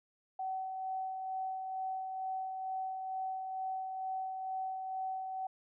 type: tone with tremolo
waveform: sine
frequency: 758 Hz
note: F#5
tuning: 42 cents sharp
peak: -34 dBFS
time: 0.39-5.47 s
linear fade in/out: 5 ms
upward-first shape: sine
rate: 2.2 Hz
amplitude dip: 35%
effects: none